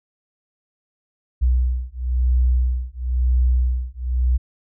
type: beating tone pair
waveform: sine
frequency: 61.8 / 62.79 Hz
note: B1 / B1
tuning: +2 / +29 cents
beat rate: 0.99 Hz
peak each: -19 dBFS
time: 1.41-4.38 s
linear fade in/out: 20 ms
effects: none